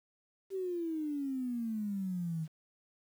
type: exponential sweep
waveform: sine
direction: down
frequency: 392 to 154.9 Hz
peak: -33 dBFS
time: 0.5-2.48 s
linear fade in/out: 50 ms
effects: 10-bit